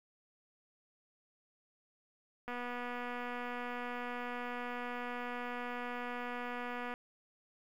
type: click train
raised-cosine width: 0.5 ms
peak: -27 dBFS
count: 1089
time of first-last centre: 2.48-6.939 s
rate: 244 Hz
effects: 10-bit